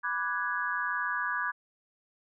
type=chord; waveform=sine; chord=G# half-diminished seventh; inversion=first; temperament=equal; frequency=987.8 / 1174.7 / 1480 / 1661.2 Hz; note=B5 / D6 / F#6 / G#6; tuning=0 / 0 / 0 / 0 cents; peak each=-36 / -35 / -35 / -32 dBFS; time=0.03-1.52 s; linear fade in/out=20 ms; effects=none